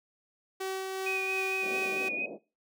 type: tone with tremolo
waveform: sawtooth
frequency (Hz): 381.2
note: G4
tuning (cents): -48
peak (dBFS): -28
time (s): 0.6-2.09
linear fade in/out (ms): 10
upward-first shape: sine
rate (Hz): 2.7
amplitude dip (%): 25
type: tone with vibrato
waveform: sine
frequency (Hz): 2484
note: D#7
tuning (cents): -3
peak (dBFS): -30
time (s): 1.06-2.26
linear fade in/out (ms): 5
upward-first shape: sine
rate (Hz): 4.4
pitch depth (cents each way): 24
type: band-pass noise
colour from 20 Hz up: white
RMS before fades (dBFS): -42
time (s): 1.61-2.39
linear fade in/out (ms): 50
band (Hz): 190 to 660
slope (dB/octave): 48
effects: noise-tail reverb RT60 0.3 s tail -20 dB re dry